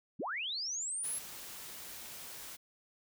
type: linear sweep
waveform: sine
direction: up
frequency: 118.4 to 11250 Hz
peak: -35 dBFS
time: 0.19-1.19 s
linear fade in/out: 10 ms
type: noise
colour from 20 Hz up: white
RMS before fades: -47 dBFS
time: 1.03-2.57 s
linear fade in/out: 20 ms
effects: none